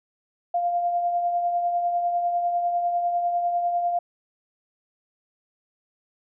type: tone with tremolo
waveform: sine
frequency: 698.5 Hz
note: F5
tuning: in tune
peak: -19 dBFS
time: 0.54-3.99 s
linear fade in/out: 5 ms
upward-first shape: triangle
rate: 10 Hz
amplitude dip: 45%
effects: none